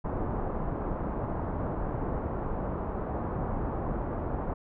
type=low-pass noise; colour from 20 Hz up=pink; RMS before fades=-32 dBFS; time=0.04-4.54 s; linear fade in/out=10 ms; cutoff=1100 Hz; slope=24 dB/octave; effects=none